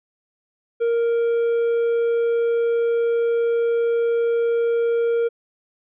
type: tone with hard clipping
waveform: triangle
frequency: 466.2 Hz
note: A#4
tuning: in tune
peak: -18 dBFS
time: 0.8-5.29 s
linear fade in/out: 20 ms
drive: 6 dB
effects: resampled to 8000 Hz